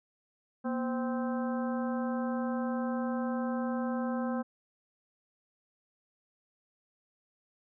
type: harmonic tone with a mistuned harmonic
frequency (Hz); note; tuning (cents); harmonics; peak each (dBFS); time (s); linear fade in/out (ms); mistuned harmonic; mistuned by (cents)
260; C4; -11; 1 / 2 / 3 / 4 / 5 / 6; -31 / -37 / -41 / -43 / -45 / -47; 0.64-4.43; 20; 1; -150
effects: none